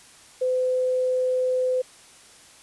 sine tone, 509 Hz, C5, 48 cents flat, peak -20 dBFS, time 0.41-1.82 s, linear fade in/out 10 ms, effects white hiss -50 dBFS RMS until 2.62 s + resampled to 24000 Hz

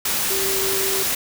sine tone in noise, 387.9 Hz, G4, 18 cents flat, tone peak -25 dBFS, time 0.3-1.03 s, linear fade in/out 5 ms, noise white, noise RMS -22 dBFS, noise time 0.05-1.15 s, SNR -6 dB, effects none

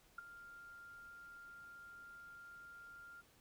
sine tone with ADSR envelope, 1397 Hz, F6, in tune, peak -40 dBFS, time 0.18-3.22 s, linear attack 6 ms, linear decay 11 ms, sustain -13 dB, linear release 22 ms, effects pink hiss -69 dBFS RMS until 3.4 s

